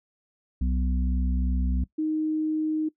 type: harmonic tone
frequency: 62.9 Hz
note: B1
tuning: 32 cents sharp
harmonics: 1 / 3 / 4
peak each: -23 / -32 / -34 dBFS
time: 0.61-1.84 s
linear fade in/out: 5 ms
type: tone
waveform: sine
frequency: 311.1 Hz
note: D#4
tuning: in tune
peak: -23 dBFS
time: 1.98-2.89 s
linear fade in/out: 10 ms
effects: noise-tail reverb RT60 0.1 s tail -19 dB re dry